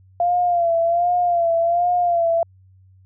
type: tone with vibrato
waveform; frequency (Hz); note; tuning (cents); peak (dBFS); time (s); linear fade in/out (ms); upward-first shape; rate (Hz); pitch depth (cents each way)
sine; 690; F5; -21; -15; 0.2-2.43; 2; sine; 1.3; 58
effects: added 94 Hz sine -48 dBFS peak until 3.05 s